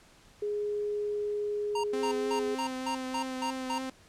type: tone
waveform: sine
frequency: 415.3 Hz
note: G#4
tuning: in tune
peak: -29 dBFS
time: 0.42-2.55 s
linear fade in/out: 5 ms
type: tone bursts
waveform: square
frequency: 932.3 Hz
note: A#5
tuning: in tune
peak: -31 dBFS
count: 8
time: 1.75-3.784 s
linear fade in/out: 5 ms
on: 88 ms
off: 190 ms
type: tone with vibrato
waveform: sawtooth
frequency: 260.1 Hz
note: C4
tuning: 10 cents flat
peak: -30 dBFS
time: 1.93-3.9 s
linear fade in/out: 5 ms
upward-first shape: triangle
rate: 3.3 Hz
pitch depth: 20 cents each way
effects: pink hiss -58 dBFS RMS until 4.08 s + low-pass 9000 Hz 12 dB/octave